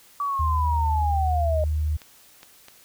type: linear sweep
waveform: sine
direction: down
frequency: 1153 to 607 Hz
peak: -23 dBFS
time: 0.2-1.64 s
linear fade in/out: 2 ms
type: tone with pitch glide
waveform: sine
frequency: 77.1 to 76.3 Hz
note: D#2 to D#2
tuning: -15 to -33 cents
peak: -21 dBFS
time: 0.39-1.97 s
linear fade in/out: 10 ms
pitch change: -18 cents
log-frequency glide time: 0.72-1.19 s
type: clicks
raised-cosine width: 0.2 ms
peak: -26 dBFS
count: 3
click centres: 2.018 / 2.431 / 2.684 s
effects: white hiss -53 dBFS RMS until 2.84 s